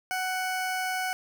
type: tone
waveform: 20% pulse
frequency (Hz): 744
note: F#5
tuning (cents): +9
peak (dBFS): -23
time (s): 0.11-1.13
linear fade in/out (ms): 0
effects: 10-bit